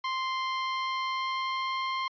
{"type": "tone with pitch glide", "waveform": "sawtooth", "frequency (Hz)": [1046.5, 1053.8], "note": ["C6", "C6"], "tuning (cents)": [0, 12], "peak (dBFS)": -25, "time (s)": [0.04, 2.08], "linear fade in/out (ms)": 5, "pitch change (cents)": 12, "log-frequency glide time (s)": [0.42, 1.78], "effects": ["resampled to 11025 Hz", "11-bit"]}